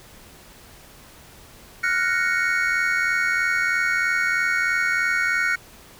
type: chord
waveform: triangle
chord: Gb major seventh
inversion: third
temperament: equal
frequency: 1396.9 / 1480 / 1864.7 / 2217 Hz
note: F6 / Gb6 / Bb6 / Db7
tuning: 0 / 0 / 0 / 0 cents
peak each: -24 / -22 / -24 / -23 dBFS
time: 1.83-5.56 s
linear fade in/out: 10 ms
effects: pink hiss -47 dBFS RMS until 5.99 s